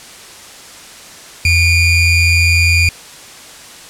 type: ring-modulated tone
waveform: square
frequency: 1175 Hz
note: D6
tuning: 1 cent sharp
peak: -6 dBFS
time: 1.45-2.89 s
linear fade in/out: 2 ms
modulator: 1260 Hz
effects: white hiss -35 dBFS RMS until 3.89 s + low-pass 9000 Hz 12 dB/octave